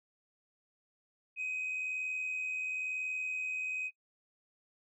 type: tone with amplitude modulation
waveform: sine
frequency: 2518 Hz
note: D#7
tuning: 20 cents sharp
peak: -30 dBFS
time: 1.36-3.91 s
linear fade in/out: 50 ms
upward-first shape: sine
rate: 81 Hz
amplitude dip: 45%
effects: noise-tail reverb RT60 0.1 s tail -26 dB re dry + tanh soft clip ceiling -31 dBFS